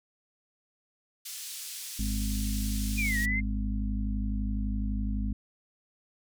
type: band-pass noise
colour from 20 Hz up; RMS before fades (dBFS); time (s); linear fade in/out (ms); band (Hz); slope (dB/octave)
white; -40; 1.25-3.26; 10; 3300 to 11000; 12
type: harmonic tone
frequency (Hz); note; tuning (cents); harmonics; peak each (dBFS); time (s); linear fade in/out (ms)
51.91; G#1; 0; 1 / 2 / 4 / 5; -29 / -39 / -34 / -39; 1.99-5.33; 5
type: linear two-way sweep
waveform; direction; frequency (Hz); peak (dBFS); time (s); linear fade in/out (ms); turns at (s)
sine; down then up; 2489 to 1867 to 2112; -28; 2.97-3.41; 20; 3.18
effects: none